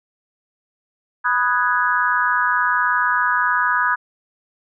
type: chord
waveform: sine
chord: G# minor seventh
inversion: first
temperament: equal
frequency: 987.8 / 1244.5 / 1480 / 1661.2 Hz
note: B5 / D#6 / F#6 / G#6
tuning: 0 / 0 / 0 / 0 cents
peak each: -21 dBFS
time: 1.24-3.96 s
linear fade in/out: 20 ms
effects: none